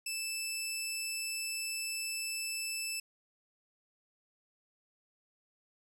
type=tone; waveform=15% pulse; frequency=2637 Hz; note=E7; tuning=in tune; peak=-28 dBFS; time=0.06-3 s; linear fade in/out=5 ms; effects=none